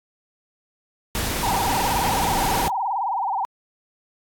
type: noise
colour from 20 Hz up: pink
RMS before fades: -25 dBFS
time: 1.15-2.68 s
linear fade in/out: 0 ms
type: tone with vibrato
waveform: sine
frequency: 861 Hz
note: A5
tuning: 38 cents flat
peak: -21 dBFS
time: 1.43-3.45 s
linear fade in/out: 0 ms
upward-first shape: sine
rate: 19 Hz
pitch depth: 220 cents each way
effects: AAC 64 kbps